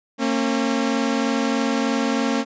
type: tone pair together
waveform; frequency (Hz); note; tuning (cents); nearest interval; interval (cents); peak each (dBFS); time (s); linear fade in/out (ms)
sawtooth; 228.2 / 271.4; A#3 / C#4; -37 / -36; minor third; 301; -18; 0.18-2.45; 50
effects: resampled to 16000 Hz